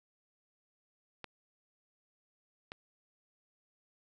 clicks, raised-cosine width 0.3 ms, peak -26 dBFS, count 2, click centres 1.243 / 2.719 s, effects none

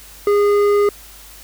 triangle tone with hard clipping, 409.6 Hz, G#4, 24 cents flat, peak -13 dBFS, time 0.27-0.89 s, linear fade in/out 2 ms, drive 12 dB, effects added 50 Hz sine -44 dBFS peak until 1.43 s + white hiss -41 dBFS RMS until 1.43 s

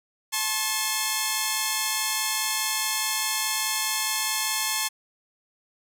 5% pulse tone pair together, 868 / 1073.8 Hz, A5 / C6, -24 / +45 cents, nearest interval major third, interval 369 cents, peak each -15 dBFS, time 0.32-4.89 s, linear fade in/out 20 ms, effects none

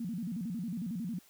sine tone with vibrato, 202.7 Hz, G#3, 42 cents flat, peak -34 dBFS, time 0-1.19 s, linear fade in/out 5 ms, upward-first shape square, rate 11 Hz, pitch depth 240 cents each way, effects white hiss -62 dBFS RMS until 1.29 s

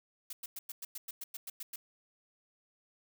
blue noise bursts, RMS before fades -42 dBFS, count 12, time 0.3-1.76 s, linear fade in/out 5 ms, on 30 ms, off 100 ms, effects none

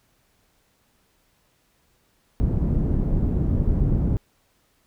pink low-pass noise, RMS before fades -21 dBFS, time 2.4-4.17 s, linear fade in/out 0 ms, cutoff 230 Hz, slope 12 dB/octave, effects pink hiss -65 dBFS RMS until 4.86 s

